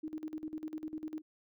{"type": "tone with tremolo", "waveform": "sine", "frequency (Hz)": 311.1, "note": "D#4", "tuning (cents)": 0, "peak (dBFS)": -36, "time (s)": [0.03, 1.22], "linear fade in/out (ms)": 10, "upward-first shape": "square", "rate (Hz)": 10, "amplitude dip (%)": 80, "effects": []}